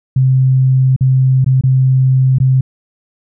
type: tone with dropouts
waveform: sine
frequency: 130.9 Hz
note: C3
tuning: 1 cent sharp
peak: -7 dBFS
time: 0.16-2.61 s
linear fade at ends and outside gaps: 5 ms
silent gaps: 0.963-1.008 / 1.445-1.462 / 1.611-1.636 / 2.385-2.401 s
effects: none